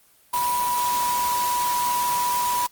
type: tone in noise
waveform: sine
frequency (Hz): 978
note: B5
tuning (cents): -17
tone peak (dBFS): -21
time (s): 0.33-2.67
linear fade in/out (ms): 10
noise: white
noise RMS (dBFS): -29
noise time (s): 0.33-2.67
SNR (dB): +5
effects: white hiss -57 dBFS RMS until 2.71 s + Opus 24 kbps